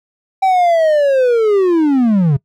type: linear sweep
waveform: triangle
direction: down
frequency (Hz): 776 to 130.81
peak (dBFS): -7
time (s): 0.42-2.37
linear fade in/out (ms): 10
effects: noise-tail reverb RT60 0.1 s tail -22 dB re dry